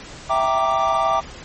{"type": "chord", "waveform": "triangle", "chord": "E half-diminished seventh", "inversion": "none", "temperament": "equal", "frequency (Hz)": [659.3, 784, 932.3, 1174.7], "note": ["E5", "G5", "Bb5", "D6"], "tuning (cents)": [0, 0, 0, 0], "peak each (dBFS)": [-20, -20, -23, -18], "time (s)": [0.29, 1.21], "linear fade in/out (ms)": 20, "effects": ["pink hiss -38 dBFS RMS until 1.44 s", "MP3 32 kbps"]}